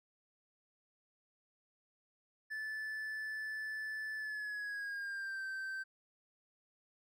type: tone with pitch glide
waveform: triangle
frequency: 1745 to 1554.6 Hz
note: A6 to G6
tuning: -15 to -15 cents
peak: -37 dBFS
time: 2.5-5.84 s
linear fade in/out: 20 ms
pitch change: -200 cents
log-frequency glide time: 4.16-5.45 s
effects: none